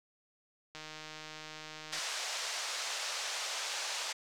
click train, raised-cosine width 0.2 ms, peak -28 dBFS, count 193, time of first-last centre 0.75-1.989 s, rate 155 Hz
white band-pass noise, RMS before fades -38 dBFS, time 1.92-4.13 s, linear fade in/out 10 ms, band 550 to 6700 Hz, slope 24 dB/octave
effects none

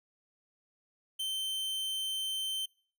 45% pulse tone, 3100 Hz, G7, 20 cents flat, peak -32 dBFS, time 1.19-2.66 s, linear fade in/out 10 ms, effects noise-tail reverb RT60 0.5 s tail -26 dB re dry

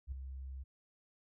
sine tone with ADSR envelope, 66.3 Hz, C2, 23 cents sharp, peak -35 dBFS, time 0.07-0.64 s, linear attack 49 ms, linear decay 6 ms, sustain -7 dB, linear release 18 ms, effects none

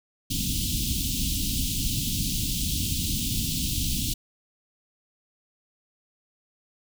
pink band-stop noise, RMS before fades -27 dBFS, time 0.3-4.14 s, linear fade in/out 10 ms, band 290 to 2900 Hz, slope 48 dB/octave, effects none

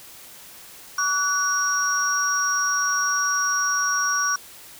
sine tone cluster, 1139 / 1478 / 5640 Hz, C#6 / F#6 / F8, +47 / -2 / +16 cents, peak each -24 dBFS, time 0.98-4.36 s, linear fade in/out 5 ms, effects white hiss -44 dBFS RMS until 4.79 s

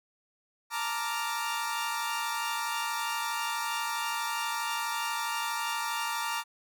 sawtooth chord, Bb major seventh, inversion third, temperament equal, 880 / 932.3 / 1174.7 / 1396.9 Hz, A5 / Bb5 / D6 / F6, 0 / 0 / 0 / 0 cents, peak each -35 / -30 / -32 / -34 dBFS, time 0.7-6.44 s, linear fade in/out 50 ms, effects none

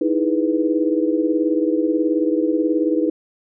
sine chord, E major seventh, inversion third, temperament equal, 311.1 / 329.6 / 415.3 / 493.9 Hz, D#4 / E4 / G#4 / B4, 0 / 0 / 0 / 0 cents, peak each -19 / -21 / -25 / -23 dBFS, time 0.01-3.1 s, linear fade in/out 5 ms, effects none

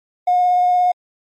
triangle tone with vibrato, 720 Hz, F#5, 47 cents flat, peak -8 dBFS, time 0.27-0.92 s, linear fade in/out 10 ms, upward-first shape triangle, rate 17 Hz, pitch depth 13 cents each way, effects tanh soft clip ceiling -9 dBFS + MP3 64 kbps

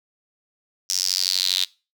square tone with high-pass filter sweep, 46.25 Hz, F#1, in tune, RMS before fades -23 dBFS, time 0.89-1.65 s, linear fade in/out 10 ms, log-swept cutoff 5600 to 3700 Hz, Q 5.8, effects noise-tail reverb RT60 0.3 s tail -22 dB re dry

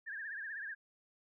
sine tone with vibrato, 1699 Hz, G#6, 39 cents sharp, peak -40 dBFS, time 0.06-0.75 s, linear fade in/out 20 ms, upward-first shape triangle, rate 16 Hz, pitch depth 150 cents each way, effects none

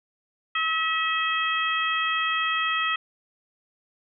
harmonic tone, 644 Hz, E5, 41 cents flat, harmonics 2 / 3 / 4 / 5, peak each -26 / -28 / -29 / -30 dBFS, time 0.55-2.96 s, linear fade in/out 5 ms, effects none

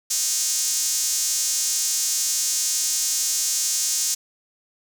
sawtooth tone with high-pass filter, 311.1 Hz, D#4, in tune, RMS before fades -23 dBFS, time 0.1-4.15 s, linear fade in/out 10 ms, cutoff 6400 Hz, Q 2.6, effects none

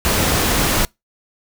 pink noise, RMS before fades -17 dBFS, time 0.05-0.85 s, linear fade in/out 0 ms, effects noise-tail reverb RT60 0.2 s tail -26 dB re dry

